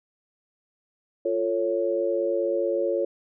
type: chord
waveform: sine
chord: F augmented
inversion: none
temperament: equal with one note detuned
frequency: 349.2 / 445.1 / 554.4 Hz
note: F4 / A4 / C#5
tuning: 0 / +20 / 0 cents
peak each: -27 / -28 / -25 dBFS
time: 1.25-3.05 s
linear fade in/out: 5 ms
effects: none